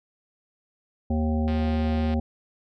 harmonic tone, 77.78 Hz, D#2, in tune, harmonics 1 / 3 / 5 / 7 / 9 / 10, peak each -24 / -25 / -37 / -35 / -42 / -37 dBFS, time 1.1-2.2 s, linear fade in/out 5 ms
click train, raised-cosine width 0.3 ms, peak -24 dBFS, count 117, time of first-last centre 1.48-2.139 s, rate 176 Hz
effects none

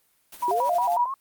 white noise with tremolo, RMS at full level -41 dBFS, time 0.32-0.97 s, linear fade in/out 5 ms, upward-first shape sine, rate 12 Hz, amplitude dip 60%
sine tone with vibrato, 824 Hz, G#5, 14 cents flat, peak -21 dBFS, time 0.42-1.06 s, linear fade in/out 10 ms, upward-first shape square, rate 5.5 Hz, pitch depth 280 cents each way
sine linear sweep, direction up, 354.7 to 1108.7 Hz, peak -27 dBFS, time 0.48-1.14 s, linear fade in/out 2 ms
effects white hiss -66 dBFS RMS until 1.2 s + Opus 24 kbps

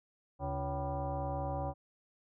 sine tone with frequency modulation, 348.8 Hz, F4, 2 cents flat, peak -33 dBFS, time 0.39-1.74 s, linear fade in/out 50 ms, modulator 211 Hz, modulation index 2.7, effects none

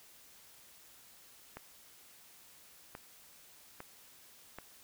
clicks, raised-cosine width 0.5 ms, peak -29 dBFS, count 4, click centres 1.57 / 2.951 / 3.804 / 4.586 s, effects white hiss -59 dBFS RMS until 4.83 s

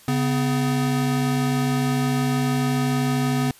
square tone pair together, 139.1 / 251.7 Hz, C#3 / B3, +6 / +33 cents, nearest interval minor seventh, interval 1027 cents, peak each -23 dBFS, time 0.08-3.51 s, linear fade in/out 2 ms, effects white hiss -50 dBFS RMS until 3.59 s + resampled to 32000 Hz

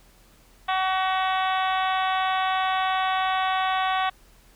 harmonic tone with a mistuned harmonic, 376.9 Hz, F#4, 32 cents sharp, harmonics 2 / 3 / 4 / 5 / 6 / 7 / 8 / 9 / 10, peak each -24 / -27 / -32 / -33 / -37 / -37 / -39 / -35 / -40 dBFS, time 0.68-4.1 s, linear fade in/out 10 ms, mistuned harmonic 6, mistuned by -16 cents, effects added 41 Hz sine -55 dBFS peak until 4.55 s + pink hiss -57 dBFS RMS until 4.55 s

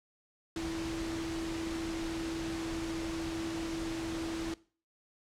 sine tone in noise, 328.6 Hz, E4, 5 cents flat, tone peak -35 dBFS, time 0.56-4.54 s, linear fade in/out 2 ms, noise pink, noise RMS -41 dBFS, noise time 0.56-4.54 s, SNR +3 dB, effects noise-tail reverb RT60 0.4 s tail -20 dB re dry + low-pass 7000 Hz 12 dB/octave

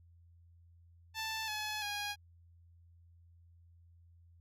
10% pulse tone with pitch steps, 883 / 851.9 / 822 Hz, A5 / G#5 / G#5, +6 / +44 / -18 cents, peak -28 dBFS, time 1.14-2.16 s, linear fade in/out 50 ms, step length 340 ms, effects added 85 Hz sine -59 dBFS peak until 4.4 s + low-pass 12000 Hz 12 dB/octave

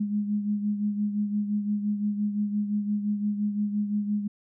sine beating tone pair, 206.5 / 212.3 Hz, G#3 / G#3, -10 / +38 cents, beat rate 5.8 Hz, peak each -25 / -33 dBFS, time 0-4.28 s, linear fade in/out 10 ms, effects none

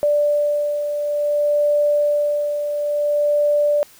sine beating tone pair, 587.3 / 587.87 Hz, D5 / D5, 0 / +2 cents, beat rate 0.57 Hz, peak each -16 / -25 dBFS, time 0.03-3.83 s, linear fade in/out 0 ms, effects white hiss -48 dBFS RMS until 3.99 s

